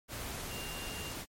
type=tone in noise; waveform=sine; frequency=2794 Hz; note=F7; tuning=in tune; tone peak=-45 dBFS; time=0.48-1.14 s; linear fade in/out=50 ms; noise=pink; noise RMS=-41 dBFS; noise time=0.08-1.26 s; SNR=-7 dB; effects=MP3 64 kbps